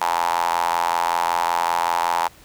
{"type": "tone with high-pass filter", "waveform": "sawtooth", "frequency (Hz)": 85.3, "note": "F2", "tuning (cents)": -40, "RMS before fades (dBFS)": -21, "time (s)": [0.01, 2.28], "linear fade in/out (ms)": 5, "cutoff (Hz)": 890, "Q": 7, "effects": ["pink hiss -49 dBFS RMS until 2.44 s"]}